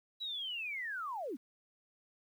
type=linear sweep; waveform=sine; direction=down; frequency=3951 to 207.7 Hz; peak=-37 dBFS; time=0.2-1.37 s; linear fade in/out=20 ms; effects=11-bit